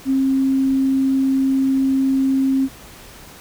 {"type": "tone", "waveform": "sine", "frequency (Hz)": 267.5, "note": "C4", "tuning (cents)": 38, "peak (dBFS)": -14, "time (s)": [0.05, 2.69], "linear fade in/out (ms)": 50, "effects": ["pink hiss -41 dBFS RMS until 3.4 s"]}